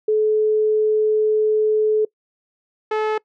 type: tone pair in turn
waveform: sine / sawtooth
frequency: 430 / 431.7 Hz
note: A4 / A4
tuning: -40 / -33 cents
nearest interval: unison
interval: 7 cents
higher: second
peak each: -14 dBFS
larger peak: neither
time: 0.08-2.05 / 2.91-3.18 s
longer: first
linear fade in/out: 5 ms
effects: noise-tail reverb RT60 0.1 s tail -23 dB re dry + low-pass 2000 Hz 12 dB/octave